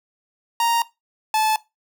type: tone pair in turn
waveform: 45% pulse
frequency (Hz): 932.3 / 868.9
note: A#5 / A5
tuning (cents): 0 / -22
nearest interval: minor second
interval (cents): 122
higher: first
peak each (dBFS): -17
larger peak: neither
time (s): 0.6-0.82 / 1.34-1.56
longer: neither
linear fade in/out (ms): 2
effects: noise-tail reverb RT60 0.2 s tail -18 dB re dry